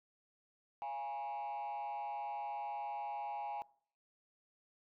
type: tone with frequency modulation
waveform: sine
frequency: 825 Hz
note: G#5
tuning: 12 cents flat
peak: -36 dBFS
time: 0.82-3.62 s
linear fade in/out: 0 ms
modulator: 133 Hz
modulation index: 0.79
effects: noise-tail reverb RT60 0.5 s tail -22 dB re dry + tanh soft clip ceiling -38 dBFS